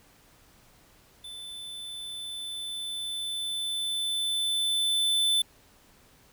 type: tone with level ramp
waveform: square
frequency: 3520 Hz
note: A7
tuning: in tune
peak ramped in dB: -40 to -22 dBFS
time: 1.24-5.42 s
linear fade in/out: 5 ms
effects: pink hiss -59 dBFS RMS until 6.32 s